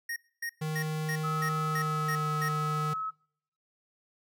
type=tone bursts; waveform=square; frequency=1864.7 Hz; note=A#6; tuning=in tune; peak=-33 dBFS; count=8; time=0.09-2.486 s; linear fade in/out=5 ms; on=72 ms; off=260 ms
type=tone with pitch glide; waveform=square; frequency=155.56 to 152.27 Hz; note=D#3 to D#3; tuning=0 to -37 cents; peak=-31 dBFS; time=0.61-2.94 s; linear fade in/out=10 ms; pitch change=-37 cents; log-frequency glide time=1.56-2.29 s
type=tone; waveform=sine; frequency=1289 Hz; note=E6; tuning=39 cents flat; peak=-31 dBFS; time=1.23-3.11 s; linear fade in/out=20 ms
effects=noise-tail reverb RT60 0.7 s tail -25 dB re dry